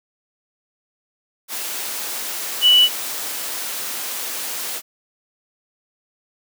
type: tone in noise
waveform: sine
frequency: 2960 Hz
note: F#7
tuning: in tune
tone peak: -9 dBFS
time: 2.61-2.89 s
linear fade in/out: 50 ms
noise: white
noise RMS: -27 dBFS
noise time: 1.48-4.82 s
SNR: +15 dB
effects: high-pass 300 Hz 12 dB/octave